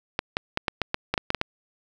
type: clicks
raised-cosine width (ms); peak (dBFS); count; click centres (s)
0.3; -7; 11; 0.191 / 0.369 / 0.574 / 0.682 / 0.817 / 0.944 / 1.14 / 1.178 / 1.304 / 1.347 / 1.414
effects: 8-bit